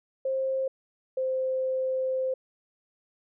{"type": "tone pair in turn", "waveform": "sine", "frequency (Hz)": [530, 520.9], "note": ["C5", "C5"], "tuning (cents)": [22, -8], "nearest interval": "unison", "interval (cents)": 30, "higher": "first", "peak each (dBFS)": -25, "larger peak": "neither", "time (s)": [[0.25, 0.68], [1.17, 2.34]], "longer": "second", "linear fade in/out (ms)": 5, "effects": []}